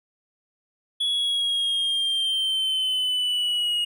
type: linear sweep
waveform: triangle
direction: down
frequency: 3380 to 2873 Hz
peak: -20 dBFS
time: 1-3.85 s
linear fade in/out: 10 ms
effects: none